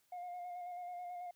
sine tone with vibrato, 712 Hz, F5, 33 cents sharp, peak -40 dBFS, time 0.12-1.31 s, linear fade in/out 5 ms, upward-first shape square, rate 9.2 Hz, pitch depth 22 cents each way, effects tanh soft clip ceiling -41 dBFS + white hiss -75 dBFS RMS until 1.35 s

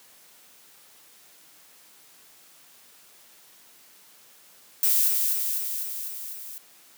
violet noise with echo, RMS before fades -21 dBFS, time 4.83-5.08 s, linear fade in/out 0 ms, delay 250 ms, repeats 6, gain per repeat -3 dB, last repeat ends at 6.58 s, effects white hiss -54 dBFS RMS until 6.97 s + high-pass 150 Hz 12 dB/octave

